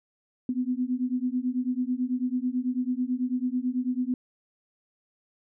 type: beating tone pair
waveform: sine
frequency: 246.9 / 256 Hz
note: B3 / C4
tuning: 0 / -38 cents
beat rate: 9.1 Hz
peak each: -28 dBFS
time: 0.49-4.14 s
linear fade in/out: 2 ms
effects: none